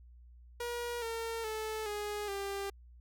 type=tone with pitch steps; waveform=sawtooth; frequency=478.3 / 456.4 / 435.6 / 415.7 / 396.7 Hz; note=A#4 / A#4 / A4 / G#4 / G4; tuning=+44 / -37 / -17 / +2 / +21 cents; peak=-32 dBFS; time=0.6-2.7 s; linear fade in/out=5 ms; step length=420 ms; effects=added 60 Hz sine -53 dBFS peak until 3 s